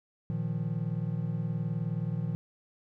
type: chord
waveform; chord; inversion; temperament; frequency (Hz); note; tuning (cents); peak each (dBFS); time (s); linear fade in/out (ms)
triangle; Bb suspended fourth; none; equal; 116.54 / 155.56 / 174.61; Bb2 / Eb3 / F3; 0 / 0 / 0; -32 / -31 / -33; 0.3-2.35; 0
effects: none